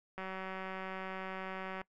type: click train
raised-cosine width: 0.5 ms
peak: -27 dBFS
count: 310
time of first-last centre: 0.18-1.815 s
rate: 189 Hz
effects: noise-tail reverb RT60 0.1 s tail -22 dB re dry